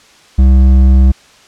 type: tone with hard clipping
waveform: triangle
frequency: 65.41 Hz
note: C2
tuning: in tune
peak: -5 dBFS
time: 0.38-1.12 s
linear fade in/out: 10 ms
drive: 11 dB
effects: white hiss -43 dBFS RMS until 1.47 s + low-pass 6000 Hz 12 dB/octave